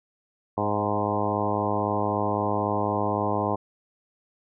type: harmonic tone with a mistuned harmonic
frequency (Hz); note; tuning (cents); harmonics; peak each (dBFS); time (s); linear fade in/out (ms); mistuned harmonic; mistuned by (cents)
103.83; G#2; 0; 1 / 2 / 3 / 4 / 5 / 6 / 7 / 8 / 9 / 10; -32 / -32 / -32 / -32 / -32 / -32 / -32 / -32 / -32 / -32; 0.57-3.56; 10; 6; +17
effects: none